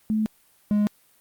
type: tone pair in turn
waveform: sine / triangle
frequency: 216.8 / 207.9 Hz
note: A3 / G#3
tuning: -25 / +2 cents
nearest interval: minor second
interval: 73 cents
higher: first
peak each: -20 / -16 dBFS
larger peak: second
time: 0.1-0.26 / 0.71-0.87 s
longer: neither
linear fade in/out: 0 ms
effects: white hiss -60 dBFS RMS until 1.2 s + Opus 32 kbps